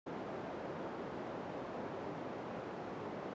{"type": "band-pass noise", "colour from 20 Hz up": "white", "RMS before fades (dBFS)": -44, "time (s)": [0.06, 3.34], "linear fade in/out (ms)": 10, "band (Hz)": [160, 640], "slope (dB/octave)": 12, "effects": ["resampled to 16000 Hz"]}